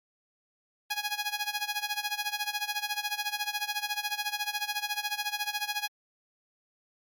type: tone with tremolo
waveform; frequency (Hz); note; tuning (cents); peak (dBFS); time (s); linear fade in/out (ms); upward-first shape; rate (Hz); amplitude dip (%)
10% pulse; 830.6; G#5; 0; -19; 0.9-5.88; 10; sine; 14; 85
effects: MP3 96 kbps